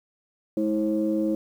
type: tone cluster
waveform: sine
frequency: 211.9 / 323.1 / 536 Hz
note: G#3 / E4 / C5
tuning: +35 / -35 / +42 cents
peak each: -27 / -23 / -29 dBFS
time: 0.57-1.35 s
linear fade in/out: 2 ms
effects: tanh soft clip ceiling -13 dBFS + 9-bit